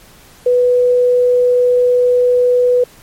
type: tone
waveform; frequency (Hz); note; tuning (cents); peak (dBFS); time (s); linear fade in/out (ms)
sine; 493.9; B4; 0; -8; 0.46-2.84; 5
effects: pink hiss -43 dBFS RMS until 3.02 s + MP3 64 kbps